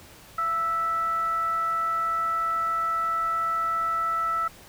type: tone with frequency modulation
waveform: sine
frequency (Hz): 1318.5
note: E6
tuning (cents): 0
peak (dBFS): -23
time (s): 0.38-4.48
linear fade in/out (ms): 5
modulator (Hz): 642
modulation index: 0.3
effects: pink hiss -49 dBFS RMS until 4.68 s